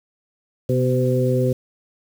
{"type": "harmonic tone with a mistuned harmonic", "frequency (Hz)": 127.6, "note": "C3", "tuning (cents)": -43, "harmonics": [1, 2, 3, 4], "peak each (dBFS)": [-19, -24, -23, -22], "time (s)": [0.69, 1.53], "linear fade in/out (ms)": 5, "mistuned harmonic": 2, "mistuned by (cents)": -34, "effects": ["7-bit"]}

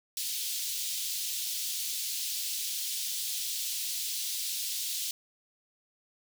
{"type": "high-pass noise", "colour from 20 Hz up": "pink", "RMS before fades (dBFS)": -34, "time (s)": [0.17, 5.11], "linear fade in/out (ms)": 2, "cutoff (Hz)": 3400, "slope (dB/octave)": 24, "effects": []}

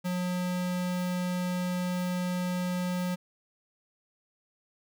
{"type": "tone", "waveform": "square", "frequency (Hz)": 180.1, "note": "F#3", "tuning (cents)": -46, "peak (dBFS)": -29, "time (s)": [0.04, 3.16], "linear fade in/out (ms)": 20, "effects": []}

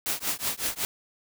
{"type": "noise with tremolo", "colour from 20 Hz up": "white", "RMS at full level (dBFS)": -26, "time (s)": [0.06, 0.85], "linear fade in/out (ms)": 0, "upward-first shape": "triangle", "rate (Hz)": 5.4, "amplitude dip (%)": 100, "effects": []}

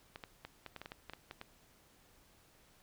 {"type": "clicks", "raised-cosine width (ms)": 0.3, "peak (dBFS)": -29, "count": 12, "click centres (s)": [0.159, 0.238, 0.45, 0.663, 0.763, 0.816, 0.859, 0.919, 1.097, 1.135, 1.311, 1.414], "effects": ["pink hiss -66 dBFS RMS until 2.82 s"]}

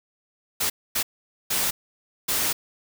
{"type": "noise bursts at uneven times", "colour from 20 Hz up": "white", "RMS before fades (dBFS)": -24, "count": 4, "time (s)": [[0.6, 0.7], [0.95, 1.03], [1.5, 1.71], [2.28, 2.53]], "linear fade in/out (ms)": 10, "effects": []}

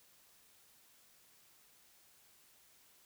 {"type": "silence", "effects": ["white hiss -66 dBFS RMS until 3.05 s"]}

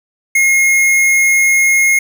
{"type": "tone", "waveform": "square", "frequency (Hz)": 2151, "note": "C7", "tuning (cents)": 47, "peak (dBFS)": -9, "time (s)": [0.35, 1.99], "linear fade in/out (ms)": 5, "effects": []}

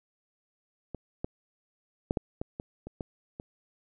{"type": "clicks", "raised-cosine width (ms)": 2, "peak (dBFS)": [-23, -18, -13, -14, -19, -22, -27, -21, -25], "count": 9, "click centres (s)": [0.947, 1.245, 2.109, 2.172, 2.415, 2.599, 2.87, 3.008, 3.399], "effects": []}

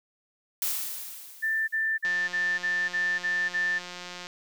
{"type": "noise with exponential decay", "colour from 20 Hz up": "blue", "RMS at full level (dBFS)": -27, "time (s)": [0.62, 2.05], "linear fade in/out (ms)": 2, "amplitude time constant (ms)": 310}
{"type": "tone bursts", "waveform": "sine", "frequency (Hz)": 1777, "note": "A6", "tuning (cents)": 17, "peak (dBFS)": -24, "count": 8, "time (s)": [1.42, 3.794], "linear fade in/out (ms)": 20, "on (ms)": 260, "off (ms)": 42}
{"type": "click train", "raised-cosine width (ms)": 0.2, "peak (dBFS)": -22, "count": 396, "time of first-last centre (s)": [2.05, 4.269], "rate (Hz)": 178}
{"effects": []}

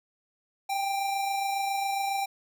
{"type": "tone pair together", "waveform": "square", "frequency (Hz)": [787, 814.3], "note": ["G5", "G#5"], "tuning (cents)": [7, -34], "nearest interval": "minor second", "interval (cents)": 59, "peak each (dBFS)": [-28, -39], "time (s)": [0.69, 2.26], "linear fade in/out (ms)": 10, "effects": []}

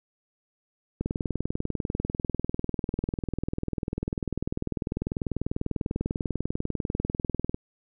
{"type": "click train", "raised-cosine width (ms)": 3, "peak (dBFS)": -15, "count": 133, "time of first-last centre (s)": [1.01, 7.545], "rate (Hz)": 20.2, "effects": []}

